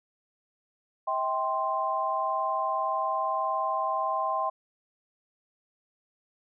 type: chord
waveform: sine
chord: C major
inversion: first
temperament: equal with one note detuned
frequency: 642.3 / 784 / 1046.5 Hz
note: E5 / G5 / C6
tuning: -45 / 0 / 0 cents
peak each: -32 / -31 / -28 dBFS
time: 1.07-4.5 s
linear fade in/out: 10 ms
effects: none